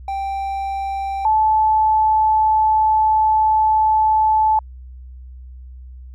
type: tone pair in turn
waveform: triangle / sine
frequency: 784 / 868.5 Hz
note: G5 / A5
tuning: 0 / -23 cents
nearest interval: major second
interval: 177 cents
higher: second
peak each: -19 / -12 dBFS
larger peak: second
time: 0.08-1.25 / 1.25-4.59 s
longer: second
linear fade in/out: 2 ms
effects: added 63 Hz sine -34 dBFS peak until 6.14 s